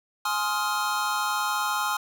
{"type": "chord", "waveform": "square", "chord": "F minor seventh", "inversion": "first", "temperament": "just", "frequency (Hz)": [838.1, 1047.7, 1257.2, 1396.9], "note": ["Ab5", "C6", "Eb6", "F6"], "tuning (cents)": [16, 2, 18, 0], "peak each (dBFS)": -31, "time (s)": [0.25, 1.97], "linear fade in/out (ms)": 5, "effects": []}